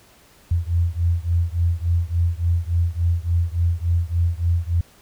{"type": "beating tone pair", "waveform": "sine", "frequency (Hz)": [84, 87.5], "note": ["E2", "F2"], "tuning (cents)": [33, 4], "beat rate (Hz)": 3.5, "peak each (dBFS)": [-20, -21], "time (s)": [0.51, 4.81], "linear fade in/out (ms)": 5, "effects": ["pink hiss -52 dBFS RMS until 5.01 s"]}